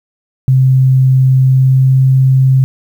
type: tone with pitch glide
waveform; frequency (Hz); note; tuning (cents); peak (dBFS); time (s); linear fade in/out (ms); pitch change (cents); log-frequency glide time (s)
sine; 131 to 131.99; C3 to C3; +2 to +16; -5; 0.48-2.64; 0; +14; 1.38-2
effects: 7-bit